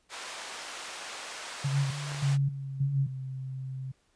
pink band-pass noise, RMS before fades -41 dBFS, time 0.09-2.38 s, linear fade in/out 50 ms, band 760 to 8600 Hz, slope 12 dB/octave
sine tone bursts, 138.59 Hz, C#3, in tune, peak -25 dBFS, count 3, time 1.64-3.07 s, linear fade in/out 10 ms, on 270 ms, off 310 ms
sine tone with pitch glide, 144.6 to 131.84 Hz, D3 to C3, -27 to +14 cents, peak -34 dBFS, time 1.66-3.92 s, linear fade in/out 10 ms, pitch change -159 cents, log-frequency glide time 2.02-3.05 s
clicks, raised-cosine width 0.5 ms, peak -27 dBFS, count 2, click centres 2.118 / 2.147 s
effects pink hiss -70 dBFS RMS until 4.15 s + resampled to 22050 Hz

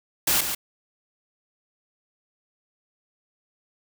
white noise with echo, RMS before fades -21 dBFS, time 0.27-0.41 s, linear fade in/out 5 ms, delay 140 ms, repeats 1, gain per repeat -7 dB, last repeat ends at 0.55 s, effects none

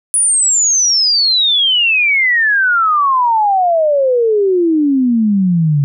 sine exponential sweep, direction down, 9956 to 138.59 Hz, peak -9 dBFS, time 0.14-5.84 s, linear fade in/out 0 ms, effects none

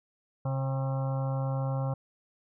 harmonic tone with a mistuned harmonic, 134.3 Hz, C3, 46 cents sharp, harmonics 1 / 2 / 4 / 5 / 6 / 7 / 8 / 9 / 10, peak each -28 / -43 / -37 / -49 / -41 / -49 / -45 / -52 / -49 dBFS, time 0.45-1.94 s, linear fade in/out 5 ms, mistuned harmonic 6, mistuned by -18 cents, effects none

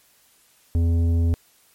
sine tone with tanh clipping, 84 Hz, E2, 33 cents sharp, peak -18 dBFS, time 0.75-1.34 s, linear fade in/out 0 ms, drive 10 dB, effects white hiss -58 dBFS RMS until 1.74 s + MP3 64 kbps

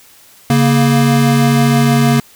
square tone pair together, 139.5 / 234.6 Hz, C#3 / A#3, +11 / +11 cents, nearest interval major sixth, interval 900 cents, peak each -12 dBFS, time 0.5-2.2 s, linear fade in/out 2 ms, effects white hiss -44 dBFS RMS until 2.35 s

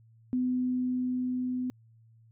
sine tone with level ramp, 252 Hz, B3, 35 cents sharp, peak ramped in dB -25 to -29 dBFS, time 0.33-1.7 s, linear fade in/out 0 ms, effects added 113 Hz sine -56 dBFS peak until 2.31 s

